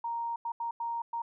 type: tone bursts at uneven times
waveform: sine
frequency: 932.3 Hz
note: A#5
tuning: in tune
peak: -31 dBFS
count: 5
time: 0.04-0.36 / 0.45-0.52 / 0.6-0.71 / 0.8-1.02 / 1.13-1.22 s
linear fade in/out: 5 ms
effects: none